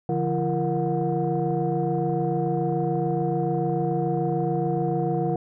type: tone cluster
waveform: sine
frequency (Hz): 143.7 / 170.6 / 340.6 / 466.2 / 728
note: D3 / F3 / F4 / A#4 / F#5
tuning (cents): -37 / -40 / -43 / 0 / -28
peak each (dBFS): -27 / -27 / -27 / -28 / -28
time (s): 0.09-5.36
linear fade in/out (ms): 2
effects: tanh soft clip ceiling -14 dBFS